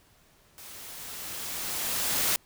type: noise with level ramp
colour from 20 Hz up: white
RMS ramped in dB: -46 to -25 dBFS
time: 0.58-2.36 s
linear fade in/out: 0 ms
effects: pink hiss -61 dBFS RMS until 2.45 s

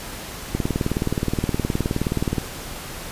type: click train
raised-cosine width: 3 ms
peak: -8 dBFS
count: 36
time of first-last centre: 0.55-2.382 s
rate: 19.1 Hz
effects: pink hiss -34 dBFS RMS until 3.11 s + resampled to 32000 Hz

